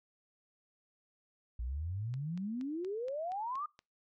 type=exponential sweep; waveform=sine; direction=up; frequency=55.7 to 1244.5 Hz; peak=-35 dBFS; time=1.59-3.66 s; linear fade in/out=5 ms
type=click train; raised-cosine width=0.2 ms; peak=-36 dBFS; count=8; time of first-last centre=2.14-3.791 s; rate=4.24 Hz
effects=noise-tail reverb RT60 0.3 s tail -26 dB re dry